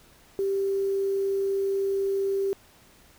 sine tone with quantisation, 392 Hz, G4, in tune, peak -23 dBFS, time 0.39-2.53 s, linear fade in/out 0 ms, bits 8, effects pink hiss -56 dBFS RMS until 3.18 s

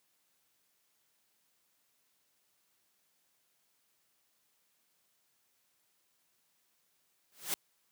white noise with exponential growth, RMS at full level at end -30 dBFS, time 7.32-7.54 s, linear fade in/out 1 ms, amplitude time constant 47 ms, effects white hiss -75 dBFS RMS until 7.91 s + high-pass 100 Hz 12 dB/octave

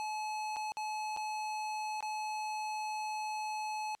square tone with dropouts, 857 Hz, A5, 46 cents flat, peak -36 dBFS, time 0-3.95 s, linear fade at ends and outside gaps 0 ms, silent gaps 0.561-0.567 / 0.72-0.77 / 1.164-1.172 / 2.006-2.026 s, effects white hiss -75 dBFS RMS until 4 s + low-pass 8000 Hz 12 dB/octave

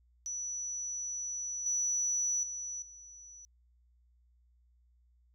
sine tone with level steps, 5920 Hz, F#8, in tune, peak -35 / -28 / -37 / -49 dBFS, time 0.26-3.45 s, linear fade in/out 0 ms, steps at 1.66 / 2.43 / 2.82 s, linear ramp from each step 2 ms, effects tanh soft clip ceiling -24 dBFS + added 60 Hz sine -64 dBFS peak until 5.34 s

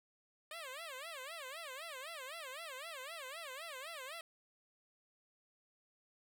10% pulse tone with vibrato, 588 Hz, D5, 2 cents sharp, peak -37 dBFS, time 0.51-4.21 s, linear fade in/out 2 ms, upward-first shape sine, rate 3.9 Hz, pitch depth 250 cents each way, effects none

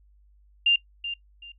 sine tone with echo, 2794 Hz, F7, in tune, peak -16 dBFS, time 0.66-0.76 s, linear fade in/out 5 ms, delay 380 ms, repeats 2, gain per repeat -12 dB, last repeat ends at 1.52 s, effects noise-tail reverb RT60 0.1 s tail -21 dB re dry + added 50 Hz sine -55 dBFS peak until 1.58 s

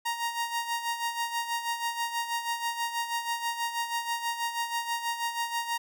sawtooth tone with tremolo, 935 Hz, A#5, 5 cents sharp, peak -23 dBFS, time 0.05-5.78 s, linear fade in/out 10 ms, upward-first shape sine, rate 6.2 Hz, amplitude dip 65%, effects none

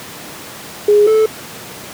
sine / triangle tone pair in turn, 415.3 / 436.7 Hz, G#4 / A4, 0 / -13 cents, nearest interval minor second, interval 87 cents, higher second, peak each -6 dBFS, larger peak neither, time 0.88-1.07 / 1.07-1.26 s, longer neither, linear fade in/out 5 ms, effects pink hiss -31 dBFS RMS until 1.93 s + high-pass 150 Hz 12 dB/octave

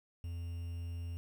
triangle tone with quantisation, 85.3 Hz, F2, 40 cents flat, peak -36 dBFS, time 0.24-1.17 s, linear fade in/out 0 ms, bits 10, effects none

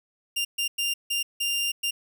sawtooth tone bursts at uneven times, 2794 Hz, F7, in tune, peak -21 dBFS, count 6, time 0.36-0.45 / 0.58-0.68 / 0.78-0.94 / 1.1-1.23 / 1.4-1.72 / 1.83-1.91 s, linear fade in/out 10 ms, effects none

